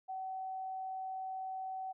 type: tone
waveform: sine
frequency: 758 Hz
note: F#5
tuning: 42 cents sharp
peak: -38 dBFS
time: 0.08-1.93 s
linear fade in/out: 20 ms
effects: none